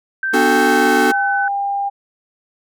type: tone with pitch glide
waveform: sine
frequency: 1560 to 1510.3 Hz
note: G6 to F#6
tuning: -9 to +35 cents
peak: -17 dBFS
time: 0.23-1.48 s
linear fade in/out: 2 ms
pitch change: -56 cents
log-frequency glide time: 0.55-1.35 s
type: chord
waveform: square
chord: B minor seventh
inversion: none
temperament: equal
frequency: 246.9 / 293.7 / 370 / 440 Hz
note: B3 / D4 / F#4 / A4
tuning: 0 / 0 / 0 / 0 cents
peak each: -20 dBFS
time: 0.33-1.12 s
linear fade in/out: 10 ms
type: tone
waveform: sine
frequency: 800 Hz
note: G5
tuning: 35 cents sharp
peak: -17 dBFS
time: 0.34-1.9 s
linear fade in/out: 20 ms
effects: none